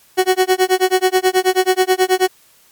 30% pulse tone with tremolo, 371.8 Hz, F#4, 8 cents sharp, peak -6 dBFS, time 0.17-2.28 s, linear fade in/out 20 ms, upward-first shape sine, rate 9.3 Hz, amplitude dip 100%, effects white hiss -51 dBFS RMS until 2.71 s + MP3 96 kbps

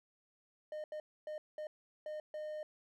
triangle tone bursts at uneven times, 611 Hz, D#5, 32 cents flat, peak -38 dBFS, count 6, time 0.72-0.84 / 0.92-1 / 1.27-1.38 / 1.58-1.67 / 2.06-2.2 / 2.34-2.63 s, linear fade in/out 2 ms, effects none

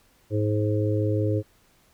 harmonic tone, 105.6 Hz, G#2, 29 cents sharp, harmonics 1 / 3 / 4 / 5, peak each -23 / -28 / -29 / -30 dBFS, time 0.3-1.43 s, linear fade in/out 50 ms, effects pink hiss -61 dBFS RMS until 1.93 s

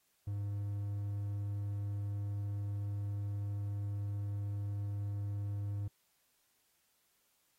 triangle tone, 101.5 Hz, G#2, 39 cents flat, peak -33 dBFS, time 0.27-5.88 s, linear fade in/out 5 ms, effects white hiss -75 dBFS RMS until 7.58 s + AAC 48 kbps

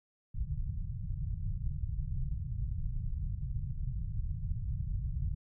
pink low-pass noise, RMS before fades -35 dBFS, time 0.34-5.35 s, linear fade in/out 10 ms, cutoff 150 Hz, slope 48 dB/octave, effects none

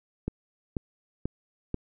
click train, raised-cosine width 3 ms, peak -16 dBFS, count 4, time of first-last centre 0.28-1.743 s, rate 2.05 Hz, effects none

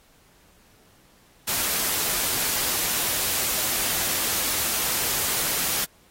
white noise, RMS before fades -25 dBFS, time 1.47-5.85 s, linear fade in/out 10 ms, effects pink hiss -58 dBFS RMS until 6.1 s + AAC 48 kbps

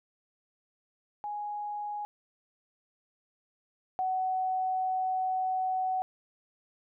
sine tone pair in turn, 830.6 / 748.8 Hz, G#5 / F#5, 0 / +20 cents, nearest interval major second, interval 180 cents, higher first, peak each -33 / -27 dBFS, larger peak second, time 1.24-2.05 / 3.99-6.02 s, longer second, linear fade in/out 0 ms, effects none

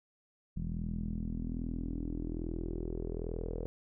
sawtooth tone with low-pass filter sweep, 41.2 Hz, E1, in tune, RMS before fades -37 dBFS, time 0.56-3.66 s, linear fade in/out 0 ms, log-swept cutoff 180 to 480 Hz, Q 5.2, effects none

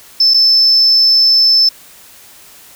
sine tone with dropouts, 5274 Hz, E8, in tune, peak -5 dBFS, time 0.2-1.69 s, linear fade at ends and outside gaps 5 ms, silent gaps 0.338-0.342 s, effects tanh soft clip ceiling -2 dBFS + white hiss -40 dBFS RMS until 2.75 s

